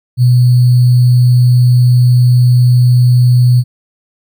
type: tone with sample-and-hold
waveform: sine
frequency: 123.8 Hz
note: B2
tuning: 5 cents sharp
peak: -4 dBFS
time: 0.17-3.64 s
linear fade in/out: 50 ms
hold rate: 4410 Hz
effects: none